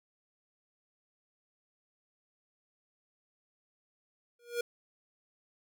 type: tone with exponential growth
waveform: square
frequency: 476.9 Hz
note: A#4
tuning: 39 cents sharp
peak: -28 dBFS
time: 4.39-4.61 s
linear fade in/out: 5 ms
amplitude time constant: 46 ms
effects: none